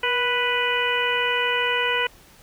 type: harmonic tone with a mistuned harmonic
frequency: 493.9 Hz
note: B4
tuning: in tune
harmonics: 1 / 2 / 3 / 4 / 5 / 6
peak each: -27 / -27 / -27 / -27 / -27 / -27 dBFS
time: 0.03-2.07 s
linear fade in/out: 5 ms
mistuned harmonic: 1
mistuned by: -41 cents
effects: pink hiss -51 dBFS RMS until 2.42 s